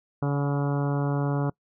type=harmonic tone with a mistuned harmonic; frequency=142.1 Hz; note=C#3; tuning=43 cents sharp; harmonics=1 / 2 / 3 / 4 / 5 / 6 / 7 / 8 / 9 / 10; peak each=-24 / -30 / -34 / -36 / -38 / -40 / -41 / -42 / -43 / -44 dBFS; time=0.22-1.5 s; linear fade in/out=5 ms; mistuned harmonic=5; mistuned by=+24 cents; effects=noise-tail reverb RT60 0.1 s tail -25 dB re dry